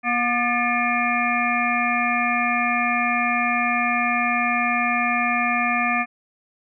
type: harmonic tone with a mistuned harmonic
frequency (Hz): 240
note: B3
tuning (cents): -49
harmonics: 1 / 3 / 5 / 7 / 9 / 10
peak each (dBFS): -27 / -25 / -25 / -27 / -28 / -24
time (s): 0.03-6.06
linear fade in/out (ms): 50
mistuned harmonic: 7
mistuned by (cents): +71
effects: none